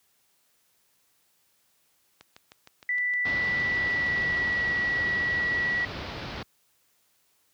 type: click train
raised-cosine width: 0.2 ms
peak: -29 dBFS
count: 17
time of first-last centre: 2.21-4.683 s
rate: 6.47 Hz
type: tone with pitch glide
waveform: sine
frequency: 1975.5 to 1938.2 Hz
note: B6 to B6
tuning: 0 to -33 cents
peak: -24 dBFS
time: 2.89-5.85 s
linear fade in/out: 2 ms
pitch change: -33 cents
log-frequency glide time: 3.08-4.63 s
type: low-pass noise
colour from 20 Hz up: pink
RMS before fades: -36 dBFS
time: 3.25-6.43 s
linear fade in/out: 5 ms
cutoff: 5000 Hz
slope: 48 dB/octave
effects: white hiss -68 dBFS RMS until 7.53 s + high-pass 60 Hz 12 dB/octave